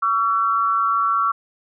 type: tone pair together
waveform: sine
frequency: 1134 / 1348.6 Hz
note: C#6 / E6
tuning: +39 / +39 cents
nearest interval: minor third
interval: 300 cents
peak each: -19 dBFS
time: 0.02-1.32 s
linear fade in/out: 10 ms
effects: none